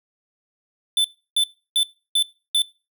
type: tone bursts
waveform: square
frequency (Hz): 3519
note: A7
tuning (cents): 0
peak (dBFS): -16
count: 5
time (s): 0.97-2.62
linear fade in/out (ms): 2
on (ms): 74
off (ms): 320
effects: noise-tail reverb RT60 0.3 s tail -21 dB re dry